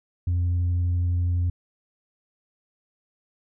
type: tone with vibrato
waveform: sine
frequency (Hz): 87.9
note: F2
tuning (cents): +12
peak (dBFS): -18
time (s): 0.27-1.5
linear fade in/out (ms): 5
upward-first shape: triangle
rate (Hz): 12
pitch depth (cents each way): 10
effects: tanh soft clip ceiling -19 dBFS